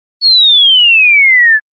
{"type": "exponential sweep", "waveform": "sine", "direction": "down", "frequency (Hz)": [4435, 1700], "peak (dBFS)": -3, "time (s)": [0.21, 1.6], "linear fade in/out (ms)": 50, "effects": ["Opus 24 kbps"]}